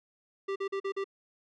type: tone bursts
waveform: square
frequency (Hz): 392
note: G4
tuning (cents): 0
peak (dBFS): -31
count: 5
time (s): 0.48-1.043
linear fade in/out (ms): 10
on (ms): 79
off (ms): 42
effects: low-pass 3000 Hz 12 dB/octave